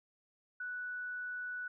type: tone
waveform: sine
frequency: 1480 Hz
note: F#6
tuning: in tune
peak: -38 dBFS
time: 0.6-1.68 s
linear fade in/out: 5 ms
effects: none